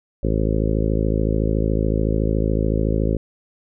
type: harmonic tone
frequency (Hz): 53.8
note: A1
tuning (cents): -38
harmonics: 1 / 2 / 3 / 4 / 5 / 6 / 7 / 8 / 9 / 10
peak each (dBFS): -21 / -24 / -26 / -27 / -28 / -29 / -29 / -30 / -31 / -31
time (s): 0.23-3.17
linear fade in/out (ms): 5
effects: none